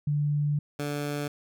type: tone pair in turn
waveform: sine / 15% pulse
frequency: 146.83 / 145.65 Hz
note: D3 / D3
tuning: 0 / -14 cents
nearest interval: unison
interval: 14 cents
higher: first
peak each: -23 dBFS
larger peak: neither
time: 0.07-0.59 / 0.79-1.28 s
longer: first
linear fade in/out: 5 ms
effects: none